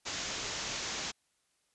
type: low-pass noise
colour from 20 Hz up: white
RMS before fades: -38 dBFS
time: 0.05-1.12 s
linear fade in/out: 20 ms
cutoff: 7200 Hz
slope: 96 dB/octave
effects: white hiss -75 dBFS RMS until 1.74 s + resampled to 24000 Hz